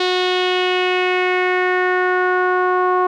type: tone with low-pass filter sweep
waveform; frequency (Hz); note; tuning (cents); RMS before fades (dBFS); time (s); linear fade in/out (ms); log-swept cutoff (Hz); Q
sawtooth; 365.1; F#4; -23; -17; 0-3.07; 5; 3900 to 1100; 3.2
effects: none